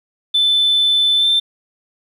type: tone with pitch glide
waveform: sine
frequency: 3520 to 3561 Hz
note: A7 to A7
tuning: 0 to +20 cents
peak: -10 dBFS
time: 0.34-1.4 s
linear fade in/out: 10 ms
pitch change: +20 cents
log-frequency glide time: 1.17-1.27 s
effects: tanh soft clip ceiling -8 dBFS + 8-bit

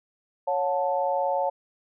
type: chord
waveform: sine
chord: F# minor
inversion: second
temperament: equal with one note detuned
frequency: 554.4 / 722.3 / 880 Hz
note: C#5 / F#5 / A5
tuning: 0 / -42 / 0 cents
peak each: -26 / -28 / -27 dBFS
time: 0.47-1.5 s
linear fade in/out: 10 ms
effects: none

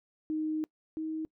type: tone pair in turn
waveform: sine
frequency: 311.1 / 316 Hz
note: D#4 / D#4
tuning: 0 / +27 cents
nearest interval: unison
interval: 27 cents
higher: second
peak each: -29 / -32 dBFS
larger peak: first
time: 0.3-0.64 / 0.97-1.25 s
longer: first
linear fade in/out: 0 ms
effects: noise-tail reverb RT60 0.1 s tail -24 dB re dry

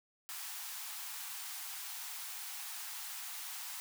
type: high-pass noise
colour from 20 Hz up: white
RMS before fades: -44 dBFS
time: 0.29-3.8 s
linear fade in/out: 0 ms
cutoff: 720 Hz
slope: 96 dB/octave
effects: none

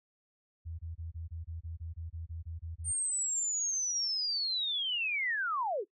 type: tone bursts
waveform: sine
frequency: 82.41 Hz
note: E2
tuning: in tune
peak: -38 dBFS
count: 14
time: 0.65-2.922 s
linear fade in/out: 20 ms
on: 140 ms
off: 24 ms
type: linear sweep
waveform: sine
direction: down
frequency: 8870 to 329.6 Hz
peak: -30 dBFS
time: 2.84-5.85 s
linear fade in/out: 50 ms
effects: noise-tail reverb RT60 0.1 s tail -19 dB re dry

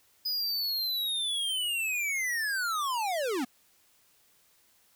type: linear sweep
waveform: square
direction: down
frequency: 5010 to 230 Hz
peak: -29 dBFS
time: 0.25-3.45 s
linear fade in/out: 10 ms
effects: white hiss -65 dBFS RMS until 4.95 s

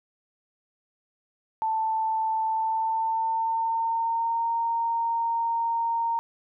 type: tone with pitch glide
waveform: sine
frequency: 884 to 923.7 Hz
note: A5 to A#5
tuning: +8 to -16 cents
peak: -23 dBFS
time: 1.62-6.19 s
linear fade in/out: 0 ms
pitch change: +76 cents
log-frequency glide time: 2.46-4.49 s
effects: none

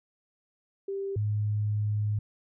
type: tone pair in turn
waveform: sine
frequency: 393 / 105.06 Hz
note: G4 / G#2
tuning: +4 / +20 cents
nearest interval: octave + major seventh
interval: 2284 cents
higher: first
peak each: -30 / -25 dBFS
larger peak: second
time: 0.88-1.16 / 1.16-2.19 s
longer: second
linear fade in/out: 5 ms
effects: none

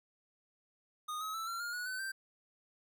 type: tone with pitch steps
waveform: square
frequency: 1234 / 1276.8 / 1321 / 1366.8 / 1414.2 / 1463.2 / 1514 / 1566.5 Hz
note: D#6 / D#6 / E6 / F6 / F6 / F#6 / F#6 / G6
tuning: -15 / +44 / +3 / -38 / +21 / -20 / +39 / -2 cents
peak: -38 dBFS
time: 1.08-2.12 s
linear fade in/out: 10 ms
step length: 130 ms
effects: none

